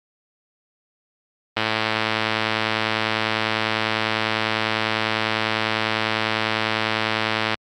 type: click train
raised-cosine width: 0.3 ms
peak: -4 dBFS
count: 658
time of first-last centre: 1.57-7.543 s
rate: 110 Hz
effects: high-pass 60 Hz 12 dB/octave + Opus 24 kbps